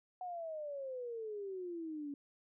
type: exponential sweep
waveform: sine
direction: down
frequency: 740 to 280 Hz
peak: -40 dBFS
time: 0.21-2.14 s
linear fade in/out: 2 ms
effects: none